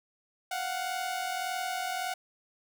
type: tone pair together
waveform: sawtooth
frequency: 702 / 743.7 Hz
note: F5 / F#5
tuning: +9 / +9 cents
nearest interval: minor second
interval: 100 cents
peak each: -33 / -29 dBFS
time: 0.51-2.14 s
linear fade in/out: 5 ms
effects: none